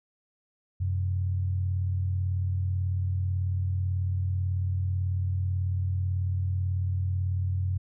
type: tone pair together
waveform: sine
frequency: 92.2 / 130.39 Hz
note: F#2 / C3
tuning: -6 / -6 cents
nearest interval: tritone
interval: 600 cents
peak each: -25 / -36 dBFS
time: 0.8-7.78 s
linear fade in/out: 10 ms
effects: none